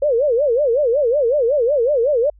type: tone with vibrato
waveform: sine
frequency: 523.3 Hz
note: C5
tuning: in tune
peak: -13 dBFS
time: 0.02-2.3 s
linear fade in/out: 5 ms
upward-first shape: sine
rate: 5.4 Hz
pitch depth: 250 cents each way
effects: added 50 Hz sine -45 dBFS peak until 2.39 s